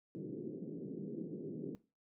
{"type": "band-pass noise", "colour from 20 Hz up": "white", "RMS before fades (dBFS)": -44, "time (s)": [0.15, 1.75], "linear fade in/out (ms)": 0, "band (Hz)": [140, 420], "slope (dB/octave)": 48, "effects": ["noise-tail reverb RT60 0.3 s tail -18 dB re dry"]}